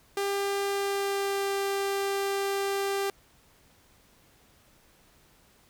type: tone with pitch glide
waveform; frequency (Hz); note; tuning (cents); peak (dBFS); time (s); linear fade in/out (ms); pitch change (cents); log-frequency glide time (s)
sawtooth; 398.4 to 395.4; G4 to G4; +28 to +15; -23; 0.17-3.1; 2; -13; 0.7-1.52
effects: pink hiss -61 dBFS RMS until 5.69 s